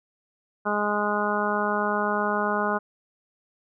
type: harmonic tone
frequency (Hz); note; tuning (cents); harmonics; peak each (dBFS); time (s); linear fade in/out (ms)
207.7; G#3; 0; 1 / 2 / 3 / 4 / 5 / 6 / 7; -30 / -30 / -30 / -30 / -30 / -30 / -30; 0.65-2.79; 20
effects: none